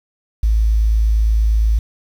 sine tone, 54.3 Hz, A1, 22 cents flat, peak -11 dBFS, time 0.43-1.79 s, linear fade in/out 5 ms, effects 7-bit

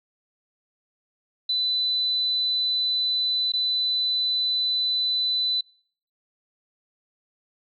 sine tone with dropouts, 4000 Hz, B7, 21 cents sharp, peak -21 dBFS, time 1.49-5.61 s, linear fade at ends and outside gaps 5 ms, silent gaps 3.521-3.535 s, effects noise-tail reverb RT60 0.6 s tail -26 dB re dry

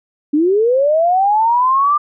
sine linear sweep, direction up, 282.8 to 1200 Hz, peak -10 dBFS, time 0.33-1.98 s, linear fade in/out 10 ms, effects none

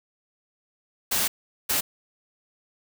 white noise bursts at uneven times, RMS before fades -24 dBFS, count 2, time 1.11-1.28 / 1.69-1.81 s, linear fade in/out 10 ms, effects none

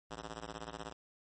5% pulse ring-modulated tone, 110.6 Hz, A2, 9 cents sharp, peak -29 dBFS, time 0.1-0.93 s, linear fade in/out 10 ms, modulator 47.2 Hz, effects MP3 32 kbps

